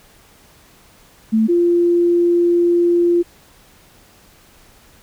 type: tone pair in turn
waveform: sine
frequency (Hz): 220.8 / 346.3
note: A3 / F4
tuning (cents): +6 / -15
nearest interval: minor sixth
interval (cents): 779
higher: second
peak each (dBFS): -11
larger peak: neither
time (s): 1.32-1.48 / 1.48-3.23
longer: second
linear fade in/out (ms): 20
effects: pink hiss -49 dBFS RMS until 5.02 s